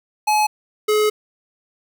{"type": "tone pair in turn", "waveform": "square", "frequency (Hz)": [850, 425], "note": ["G#5", "G#4"], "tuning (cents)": [40, 40], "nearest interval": "octave", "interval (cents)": 1200, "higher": "first", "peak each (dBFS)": -15, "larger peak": "neither", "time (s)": [[0.27, 0.47], [0.88, 1.1]], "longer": "second", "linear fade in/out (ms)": 10, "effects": []}